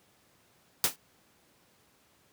white noise with exponential decay, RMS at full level -20 dBFS, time 0.84-0.96 s, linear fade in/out 1 ms, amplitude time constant 26 ms, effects pink hiss -65 dBFS RMS until 2.32 s + high-pass 100 Hz 12 dB/octave

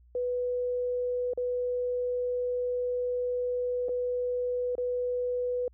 sine tone with dropouts, 493.9 Hz, B4, in tune, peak -27 dBFS, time 0.15-5.68 s, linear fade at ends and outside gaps 2 ms, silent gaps 1.335-1.375 / 3.885-3.891 / 4.753-4.78 s, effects added 60 Hz sine -55 dBFS peak until 5.73 s

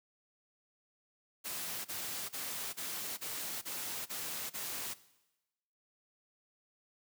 white noise bursts, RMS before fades -40 dBFS, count 8, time 1.44-4.944 s, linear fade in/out 20 ms, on 410 ms, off 32 ms, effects noise-tail reverb RT60 1.0 s tail -18 dB re dry + high-pass 100 Hz 12 dB/octave

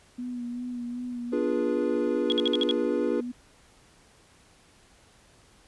sine tone with vibrato, 244 Hz, B3, 21 cents flat, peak -31 dBFS, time 0.18-3.32 s, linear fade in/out 10 ms, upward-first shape sine, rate 2.6 Hz, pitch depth 30 cents each way
triangle chord, D diminished seventh, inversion none, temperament equal with one note detuned, 293.7 / 349.2 / 415.3 / 486.5 Hz, D4 / F4 / Ab4 / Cb5, 0 / 0 / 0 / -26 cents, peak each -28 dBFS, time 1.32-3.21 s, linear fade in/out 10 ms
sine tone bursts, 3322 Hz, G#7, in tune, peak -23 dBFS, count 6, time 2.3-2.711 s, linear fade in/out 0 ms, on 21 ms, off 57 ms
effects pink hiss -58 dBFS RMS until 5.67 s + resampled to 24000 Hz

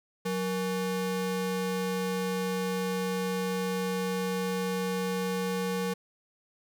square ring-modulated tone, 326.9 Hz, E4, 14 cents flat, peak -26 dBFS, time 0.25-5.94 s, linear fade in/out 10 ms, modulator 143 Hz, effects none

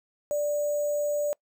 sine tone with sample-and-hold, 588 Hz, D5, 2 cents sharp, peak -24 dBFS, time 0.31-1.33 s, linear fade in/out 0 ms, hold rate 7350 Hz, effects noise-tail reverb RT60 0.1 s tail -26 dB re dry

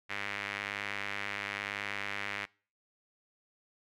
sawtooth tone with band-pass filter, 101 Hz, G#2, 48 cents flat, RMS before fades -38 dBFS, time 0.09-2.46 s, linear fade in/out 20 ms, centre 2100 Hz, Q 2.6, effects noise-tail reverb RT60 0.4 s tail -24 dB re dry

